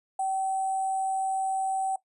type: tone with sample-and-hold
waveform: sine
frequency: 767 Hz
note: G5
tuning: 38 cents flat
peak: -25 dBFS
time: 0.19-1.96 s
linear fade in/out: 5 ms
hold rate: 8820 Hz
effects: noise-tail reverb RT60 0.1 s tail -17 dB re dry + resampled to 32000 Hz